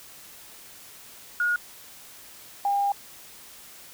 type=tone pair in turn; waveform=sine; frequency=1439 / 803.7 Hz; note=F#6 / G5; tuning=-49 / +43 cents; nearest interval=minor seventh; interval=1008 cents; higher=first; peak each=-21 / -21 dBFS; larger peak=neither; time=1.4-1.56 / 2.65-2.92 s; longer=second; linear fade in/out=2 ms; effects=white hiss -47 dBFS RMS until 3.93 s